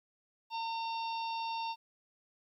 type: harmonic tone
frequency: 911 Hz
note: A#5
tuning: 40 cents flat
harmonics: 1 / 3 / 4 / 5 / 6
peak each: -35 / -45 / -47 / -49 / -51 dBFS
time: 0.5-1.76 s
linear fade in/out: 50 ms
effects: 12-bit